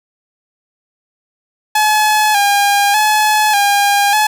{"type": "tone with vibrato", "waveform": "sawtooth", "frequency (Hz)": 830.6, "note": "G#5", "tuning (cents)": 0, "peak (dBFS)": -6, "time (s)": [1.75, 4.27], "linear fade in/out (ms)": 5, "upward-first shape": "square", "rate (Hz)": 0.84, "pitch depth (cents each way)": 48, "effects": []}